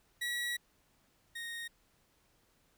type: tone pair in turn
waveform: 30% pulse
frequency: 1927 / 1860.5 Hz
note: B6 / A#6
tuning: -43 / -4 cents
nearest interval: minor second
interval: 61 cents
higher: first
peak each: -31 / -37 dBFS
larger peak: first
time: 0.21-0.57 / 1.35-1.68 s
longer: first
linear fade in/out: 10 ms
effects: pink hiss -71 dBFS RMS until 2.77 s